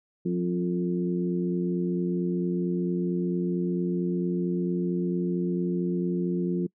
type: harmonic tone with a mistuned harmonic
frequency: 88.9 Hz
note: F2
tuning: 31 cents sharp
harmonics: 2 / 3 / 4 / 5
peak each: -26 / -34 / -29 / -39 dBFS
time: 0.25-6.67 s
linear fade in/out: 10 ms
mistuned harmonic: 4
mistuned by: -22 cents
effects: noise-tail reverb RT60 0.1 s tail -24 dB re dry